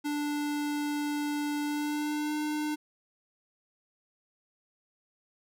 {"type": "tone with pitch glide", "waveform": "square", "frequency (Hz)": [293.7, 301.6], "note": ["D4", "D4"], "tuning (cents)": [0, 46], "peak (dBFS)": -30, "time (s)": [0.04, 2.76], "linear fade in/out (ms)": 20, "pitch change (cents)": 46, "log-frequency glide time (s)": [1.63, 2.37], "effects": []}